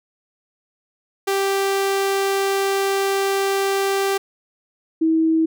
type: tone pair in turn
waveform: sawtooth / sine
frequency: 392 / 322.1 Hz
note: G4 / E4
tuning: 0 / -40 cents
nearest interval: minor third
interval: 340 cents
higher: first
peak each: -14 dBFS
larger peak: neither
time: 1.27-4.18 / 5.01-5.46 s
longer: first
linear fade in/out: 10 ms
effects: none